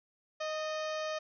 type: harmonic tone with a mistuned harmonic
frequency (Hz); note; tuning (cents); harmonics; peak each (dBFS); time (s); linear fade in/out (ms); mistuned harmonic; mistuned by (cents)
622.3; D#5; 0; 1 / 2 / 3 / 4 / 5 / 6 / 7 / 8 / 9 / 10; -35 / -41 / -45 / -47 / -49 / -51 / -52 / -53 / -54 / -55; 0.4-1.19; 10; 3; -38
effects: none